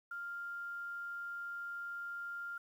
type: tone with quantisation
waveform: sine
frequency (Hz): 1396.9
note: F6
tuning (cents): 0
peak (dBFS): -40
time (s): 0.11-2.58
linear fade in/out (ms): 5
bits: 11
effects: none